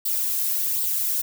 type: noise with flanger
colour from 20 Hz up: violet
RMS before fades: -24 dBFS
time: 0.05-1.22 s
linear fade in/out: 10 ms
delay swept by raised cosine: 0.23 to 1.93 ms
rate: 1.3 Hz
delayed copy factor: +0.5
effects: none